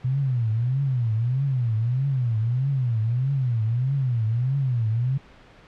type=tone with vibrato; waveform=sine; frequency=123.47 Hz; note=B2; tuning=in tune; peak=-20 dBFS; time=0.04-5.18 s; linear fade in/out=10 ms; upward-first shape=triangle; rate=1.6 Hz; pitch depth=240 cents each way; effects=pink hiss -50 dBFS RMS until 5.67 s + low-pass 3000 Hz 12 dB/octave